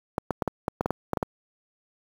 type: clicks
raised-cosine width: 1 ms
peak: -10 dBFS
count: 11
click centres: 0.181 / 0.307 / 0.422 / 0.477 / 0.681 / 0.809 / 0.859 / 0.906 / 1.133 / 1.172 / 1.228 s
effects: high-pass 80 Hz 12 dB/octave + 7-bit